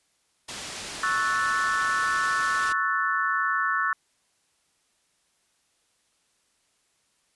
white low-pass noise, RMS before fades -37 dBFS, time 0.48-2.73 s, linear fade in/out 10 ms, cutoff 6600 Hz, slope 12 dB/octave
sine chord, F# minor seventh, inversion second, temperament equal, 1108.7 / 1318.5 / 1480 / 1760 Hz, C#6 / E6 / F#6 / A6, 0 / 0 / 0 / 0 cents, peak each -28 dBFS, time 1.03-3.93 s, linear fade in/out 2 ms
effects white hiss -69 dBFS RMS until 7.35 s + resampled to 24000 Hz

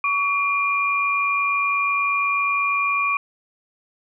sine tone pair together, 1132.1 / 2402 Hz, C#6 / D7, +36 / +38 cents, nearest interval octave + minor second, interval 1302 cents, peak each -21 dBFS, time 0.04-3.17 s, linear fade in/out 2 ms, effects none

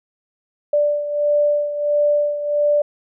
sine beating tone pair, 587.3 / 588.8 Hz, D5 / D5, 0 / +4 cents, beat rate 1.5 Hz, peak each -16 / -22 dBFS, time 0.73-2.82 s, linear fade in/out 5 ms, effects none

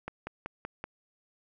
click train, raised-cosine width 0.5 ms, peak -21 dBFS, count 5, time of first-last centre 0.08-0.84 s, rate 5.26 Hz, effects none

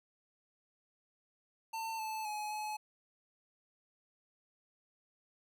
square tone with pitch steps, 897 / 874 / 845 / 852 Hz, A5 / A5 / G#5 / G#5, +33 / -12 / +30 / +44 cents, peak -38 dBFS, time 1.73-2.77 s, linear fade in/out 10 ms, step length 260 ms, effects none

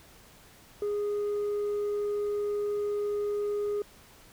triangle tone with tanh clipping, 412.8 Hz, G#4, 10 cents flat, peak -28 dBFS, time 0.82-3.82 s, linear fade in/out 2 ms, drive 7 dB, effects pink hiss -55 dBFS RMS until 4.32 s

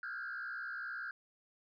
sine tone with frequency modulation, 1506 Hz, F#6, 30 cents sharp, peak -38 dBFS, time 0.03-1.11 s, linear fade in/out 2 ms, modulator 62.4 Hz, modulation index 2.2, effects tanh soft clip ceiling -36 dBFS

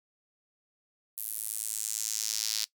square tone with high-pass filter sweep, 54.4 Hz, A1, 19 cents flat, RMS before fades -34 dBFS, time 1.17-2.65 s, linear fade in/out 5 ms, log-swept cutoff 12000 to 4600 Hz, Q 2.2, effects noise-tail reverb RT60 0.1 s tail -20 dB re dry

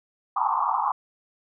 white band-pass noise, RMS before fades -24 dBFS, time 0.36-0.92 s, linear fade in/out 5 ms, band 770 to 1200 Hz, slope 96 dB/octave, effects none

